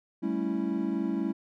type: chord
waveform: triangle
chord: A dominant seventh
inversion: third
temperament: equal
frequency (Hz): 196 / 220 / 277.2 / 329.6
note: G3 / A3 / C#4 / E4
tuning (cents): 0 / 0 / 0 / 0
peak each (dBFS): -31 / -31 / -31 / -30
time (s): 0.22-1.33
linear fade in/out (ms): 20
effects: none